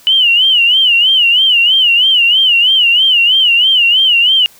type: tone with vibrato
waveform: sine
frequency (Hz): 2949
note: F#7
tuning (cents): -6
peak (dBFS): -6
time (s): 0.07-4.46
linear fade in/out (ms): 0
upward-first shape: sine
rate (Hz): 3.1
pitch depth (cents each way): 130
effects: white hiss -43 dBFS RMS until 4.59 s